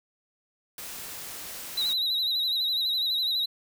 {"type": "noise", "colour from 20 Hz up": "white", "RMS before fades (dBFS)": -39, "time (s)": [0.78, 1.93], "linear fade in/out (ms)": 2}
{"type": "tone with vibrato", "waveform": "triangle", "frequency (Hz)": 3900, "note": "B7", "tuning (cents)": -23, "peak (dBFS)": -23, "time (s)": [1.77, 3.46], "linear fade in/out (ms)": 10, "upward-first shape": "sine", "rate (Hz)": 12, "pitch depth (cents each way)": 69}
{"effects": []}